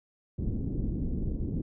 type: low-pass noise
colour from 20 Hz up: pink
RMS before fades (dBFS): -31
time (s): 0.38-1.62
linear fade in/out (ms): 10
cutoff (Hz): 320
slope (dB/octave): 24
effects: none